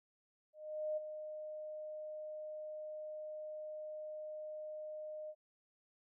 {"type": "tone with ADSR envelope", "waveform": "sine", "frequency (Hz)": 614, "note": "D#5", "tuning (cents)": -23, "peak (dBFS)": -34, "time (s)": [0.53, 5.35], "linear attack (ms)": 440, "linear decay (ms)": 16, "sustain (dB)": -9, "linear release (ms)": 55, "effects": []}